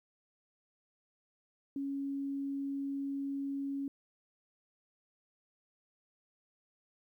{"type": "tone", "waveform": "sine", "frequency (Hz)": 277.2, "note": "C#4", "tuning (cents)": 0, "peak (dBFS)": -34, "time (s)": [1.76, 3.88], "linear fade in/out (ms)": 2, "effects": ["12-bit"]}